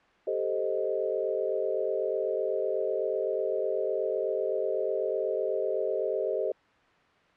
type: chord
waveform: sine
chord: A half-diminished seventh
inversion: third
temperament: equal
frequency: 392 / 440 / 523.3 / 622.3 Hz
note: G4 / A4 / C5 / Eb5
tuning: 0 / 0 / 0 / 0 cents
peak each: -32 dBFS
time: 0.27-6.52 s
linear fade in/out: 5 ms
effects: white hiss -61 dBFS RMS until 7.36 s + low-pass 2000 Hz 12 dB/octave